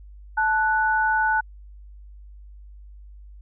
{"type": "tone pair together", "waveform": "sine", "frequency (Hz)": [874.2, 1480], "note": ["A5", "F#6"], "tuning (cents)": [-11, 0], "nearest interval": "major sixth", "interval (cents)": 911, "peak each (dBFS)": -21, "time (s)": [0.37, 1.41], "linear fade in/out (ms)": 10, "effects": ["added 50 Hz sine -41 dBFS peak until 3.41 s"]}